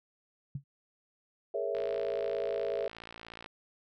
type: tone with exponential decay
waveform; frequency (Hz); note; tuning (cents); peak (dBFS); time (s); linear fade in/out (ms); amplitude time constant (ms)
sine; 139.3; C#3; +9; -30; 0.55-0.64; 5; 18
type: chord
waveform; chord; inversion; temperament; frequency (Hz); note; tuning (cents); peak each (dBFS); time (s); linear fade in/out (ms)
sine; A# half-diminished seventh; third; equal; 415.3 / 466.2 / 554.4 / 659.3; G#4 / A#4 / C#5 / E5; 0 / 0 / 0 / 0; -36; 1.54-2.88; 5
type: click train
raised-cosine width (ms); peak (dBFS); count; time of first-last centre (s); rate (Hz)
0.3; -29; 98; 1.75-3.461; 56.7
effects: none